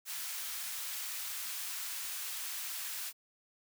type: high-pass noise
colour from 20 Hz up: white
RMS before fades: -40 dBFS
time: 0.05-3.13 s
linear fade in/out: 50 ms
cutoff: 1200 Hz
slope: 12 dB/octave
effects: none